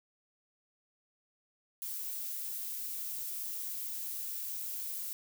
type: noise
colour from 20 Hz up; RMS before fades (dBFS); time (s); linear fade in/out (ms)
violet; -39; 1.82-5.13; 0
effects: none